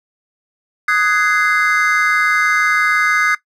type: chord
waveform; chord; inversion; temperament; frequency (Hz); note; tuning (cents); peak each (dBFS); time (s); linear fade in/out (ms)
triangle; Ab dominant seventh; second; just; 1245.9 / 1495.1 / 1661.2 / 2077; Eb6 / Gb6 / Ab6 / C7; +2 / +18 / 0 / -13; -16; 0.88-3.35; 5
effects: noise-tail reverb RT60 0.1 s tail -17 dB re dry